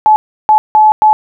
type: tone bursts at uneven times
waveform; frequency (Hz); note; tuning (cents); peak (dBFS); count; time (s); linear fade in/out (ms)
sine; 859; A5; -42; -3; 4; 0.06-0.16 / 0.49-0.58 / 0.75-0.92 / 1.02-1.13; 0
effects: none